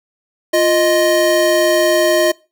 square tone pair together, 349.3 / 622.3 Hz, F4 / D#5, 0 / 0 cents, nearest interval minor seventh, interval 1000 cents, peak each -16 / -13 dBFS, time 0.53-2.32 s, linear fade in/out 10 ms, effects noise-tail reverb RT60 0.3 s tail -23 dB re dry

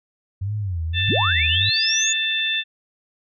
sine tone with vibrato, 92.5 Hz, F#2, in tune, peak -22 dBFS, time 0.41-1.7 s, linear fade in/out 10 ms, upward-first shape sine, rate 1.7 Hz, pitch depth 240 cents each way
harmonic tone, 887 Hz, A5, 14 cents sharp, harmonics 2 / 3 / 4, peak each -26 / -25 / -22 dBFS, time 0.93-2.64 s, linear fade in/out 50 ms
sine linear sweep, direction up, 55 to 6930 Hz, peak -20 dBFS, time 1.08-2.13 s, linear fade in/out 5 ms
effects none

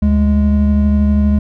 triangle tone pair together, 73.38 / 207.7 Hz, D2 / G#3, -1 / 0 cents, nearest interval octave + tritone, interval 1801 cents, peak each -10 dBFS, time 0.02-1.39 s, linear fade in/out 5 ms, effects none

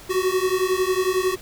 square beating tone pair, 367.1 / 378.1 Hz, F#4 / F#4, -14 / +38 cents, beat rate 11 Hz, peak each -23 dBFS, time 0.09-1.36 s, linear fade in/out 20 ms, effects pink hiss -43 dBFS RMS until 1.41 s

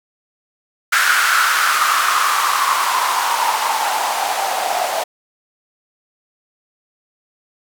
blue noise with band-pass filter sweep, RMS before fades -17 dBFS, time 0.92-5.04 s, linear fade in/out 10 ms, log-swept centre 1500 to 690 Hz, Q 5.8, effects none

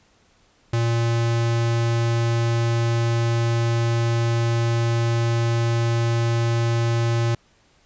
square tone, 116.54 Hz, A#2, in tune, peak -19 dBFS, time 0.73-7.35 s, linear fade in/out 5 ms, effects pink hiss -59 dBFS RMS until 7.85 s + resampled to 16000 Hz

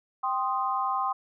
sine chord, C minor, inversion second, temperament equal, 784 / 1046.5 / 1244.5 Hz, G5 / C6 / Eb6, 0 / 0 / 0 cents, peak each -30 / -28 / -31 dBFS, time 0.23-1.13 s, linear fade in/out 10 ms, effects none

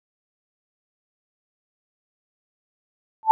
sine tone with exponential growth, 880 Hz, A5, in tune, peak -5 dBFS, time 3.23-3.31 s, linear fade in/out 0 ms, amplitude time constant 17 ms, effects none

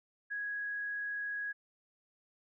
sine tone with frequency modulation, 1661.2 Hz, G#6, in tune, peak -35 dBFS, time 0.3-1.53 s, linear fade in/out 20 ms, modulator 34.5 Hz, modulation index 0.21, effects none

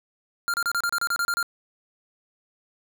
square tone bursts, 1396.9 Hz, F6, in tune, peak -23 dBFS, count 11, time 0.48-1.428 s, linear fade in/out 0 ms, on 58 ms, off 31 ms, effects none

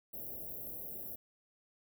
white band-stop noise, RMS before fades -44 dBFS, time 0.13-1.16 s, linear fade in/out 10 ms, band 680 to 12000 Hz, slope 48 dB/octave, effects none

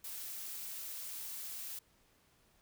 blue noise, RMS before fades -44 dBFS, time 0.04-1.79 s, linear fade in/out 5 ms, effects pink hiss -70 dBFS RMS until 2.61 s

